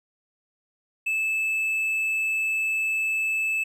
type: tone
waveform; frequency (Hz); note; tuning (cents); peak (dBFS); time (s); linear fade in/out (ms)
triangle; 2620; E7; -11; -21; 1.06-3.64; 10
effects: none